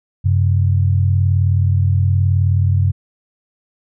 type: tone pair together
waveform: sine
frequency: 94.5 / 133.52 Hz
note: F#2 / C3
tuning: +37 / +35 cents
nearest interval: tritone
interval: 598 cents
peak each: -12 / -18 dBFS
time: 0.24-2.92 s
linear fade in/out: 20 ms
effects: none